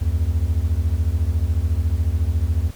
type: beating tone pair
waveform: triangle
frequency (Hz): 73.42 / 87.42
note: D2 / F2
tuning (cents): 0 / +2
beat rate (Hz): 14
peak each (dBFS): -18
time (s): 0.01-2.71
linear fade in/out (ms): 10
effects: pink hiss -46 dBFS RMS until 2.75 s